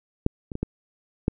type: clicks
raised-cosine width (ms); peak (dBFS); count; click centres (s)
3; -6 / -21 / -17 / -12 / -8; 5; 0.264 / 0.518 / 0.554 / 0.63 / 1.281
effects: none